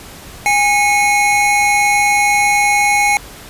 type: tone pair together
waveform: square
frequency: 821.1 / 2186 Hz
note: G#5 / C#7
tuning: -20 / -25 cents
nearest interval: octave + perfect fourth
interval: 1695 cents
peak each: -14 dBFS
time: 0.46-3.17 s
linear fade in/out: 0 ms
effects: pink hiss -35 dBFS RMS until 3.49 s + resampled to 32000 Hz